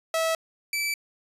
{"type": "tone pair in turn", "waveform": "sawtooth", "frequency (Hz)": [650, 2316], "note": ["E5", "D7"], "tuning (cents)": [-24, -25], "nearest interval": "octave + minor seventh", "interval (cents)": 2199, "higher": "second", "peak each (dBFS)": [-19, -22], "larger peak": "first", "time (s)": [[0.14, 0.35], [0.73, 0.94]], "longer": "neither", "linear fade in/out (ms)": 2, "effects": ["resampled to 32000 Hz"]}